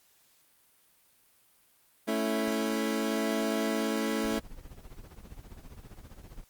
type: chord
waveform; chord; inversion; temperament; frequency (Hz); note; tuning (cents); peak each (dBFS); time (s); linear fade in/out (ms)
25% pulse; A major; none; equal; 220 / 277.2 / 329.6; A3 / C#4 / E4; 0 / 0 / 0; -27 / -30 / -30; 2.07-4.4; 20
type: noise with tremolo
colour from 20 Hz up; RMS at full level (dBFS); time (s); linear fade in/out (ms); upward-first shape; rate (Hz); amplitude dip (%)
brown; -43; 4.24-6.44; 2; triangle; 15; 90
effects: white hiss -65 dBFS RMS until 6.49 s + Opus 48 kbps